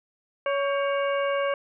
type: harmonic tone with a mistuned harmonic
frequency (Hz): 560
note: C#5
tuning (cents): +18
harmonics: 1 / 2 / 3 / 4 / 5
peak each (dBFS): -24 / -30 / -34 / -36 / -38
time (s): 0.46-1.54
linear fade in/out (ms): 2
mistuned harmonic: 3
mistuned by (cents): -86
effects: none